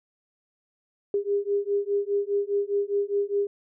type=beating tone pair; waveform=sine; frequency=401.8 / 406.7 Hz; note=G4 / G#4; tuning=+43 / -36 cents; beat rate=4.9 Hz; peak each=-26 / -26 dBFS; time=1.14-3.47 s; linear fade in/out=2 ms; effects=none